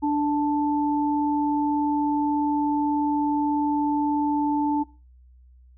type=tone pair together; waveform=sine; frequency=293.9 / 880 Hz; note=D4 / A5; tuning=+1 / 0 cents; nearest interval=octave + perfect fifth; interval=1899 cents; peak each=-21 / -25 dBFS; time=0.02-4.84 s; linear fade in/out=20 ms; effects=noise-tail reverb RT60 0.3 s tail -20 dB re dry + added 62 Hz sine -49 dBFS peak until 5.77 s